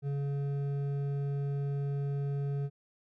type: tone with hard clipping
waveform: triangle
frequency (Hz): 140.9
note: C#3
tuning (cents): +29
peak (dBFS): -32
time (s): 0.02-2.7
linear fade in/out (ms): 50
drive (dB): 11
effects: none